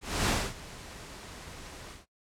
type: noise with ADSR envelope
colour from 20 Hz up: pink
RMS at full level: -26 dBFS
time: 0.01-2.06 s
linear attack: 270 ms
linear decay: 250 ms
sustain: -19 dB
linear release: 150 ms
effects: noise-tail reverb RT60 0.1 s tail -18 dB re dry + low-pass 9000 Hz 12 dB/octave